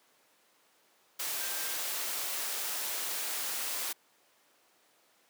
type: tone in noise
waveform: sine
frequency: 1575 Hz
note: G6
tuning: 8 cents sharp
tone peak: -46 dBFS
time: 1.4-1.76 s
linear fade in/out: 10 ms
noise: white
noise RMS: -35 dBFS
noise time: 1.19-3.93 s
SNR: -14 dB
effects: pink hiss -66 dBFS RMS until 5.29 s + high-pass 400 Hz 12 dB/octave